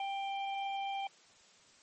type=harmonic tone; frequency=788 Hz; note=G5; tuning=9 cents sharp; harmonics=1 / 3 / 4; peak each=-35 / -45 / -47 dBFS; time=0-1.07 s; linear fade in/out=2 ms; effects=white hiss -62 dBFS RMS until 1.82 s + MP3 32 kbps